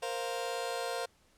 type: chord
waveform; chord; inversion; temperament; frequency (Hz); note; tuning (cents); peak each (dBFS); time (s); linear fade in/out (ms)
sawtooth; Bb suspended second; none; just; 466.2 / 524.4 / 699.2; Bb4 / C5 / F5; 0 / +4 / +2; -34; 0.02-1.06; 10
effects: pink hiss -67 dBFS RMS until 1.37 s + low-pass 11000 Hz 12 dB/octave